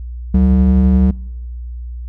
triangle ring-modulated tone, 130 Hz, C3, 11 cents flat, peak -3 dBFS, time 0.34-1.11 s, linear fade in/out 5 ms, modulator 58.3 Hz, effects noise-tail reverb RT60 1.0 s tail -26 dB re dry + added 60 Hz sine -24 dBFS peak until 2.08 s

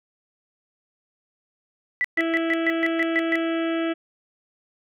sine tone bursts, 1975.5 Hz, B6, in tune, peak -19 dBFS, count 9, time 2.01-3.356 s, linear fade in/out 0 ms, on 34 ms, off 130 ms
harmonic tone, 329.6 Hz, E4, in tune, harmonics 1 / 2 / 4 / 5 / 6 / 7 / 8 / 9 / 10, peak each -23 / -29 / -35 / -37 / -39 / -40 / -41 / -42 / -43 dBFS, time 2.17-3.94 s, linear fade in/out 20 ms
effects none

